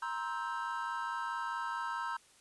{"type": "chord", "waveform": "triangle", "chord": "C dominant seventh", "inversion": "third", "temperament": "just", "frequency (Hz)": [941.9, 1046.5, 1308.1, 1569.8], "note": ["Bb5", "C6", "E6", "G6"], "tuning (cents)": [18, 0, -14, 2], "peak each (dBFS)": [-37, -40, -39, -40], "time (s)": [0.02, 2.17], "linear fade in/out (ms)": 5, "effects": ["white hiss -63 dBFS RMS until 2.4 s", "resampled to 24000 Hz"]}